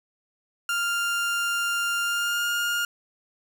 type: tone with pitch glide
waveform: 30% pulse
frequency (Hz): 1396.9 to 1414.8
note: F6 to F6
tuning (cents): 0 to +22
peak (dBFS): -21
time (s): 0.69-2.85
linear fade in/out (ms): 2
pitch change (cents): +22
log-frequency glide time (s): 2.02-2.45
effects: none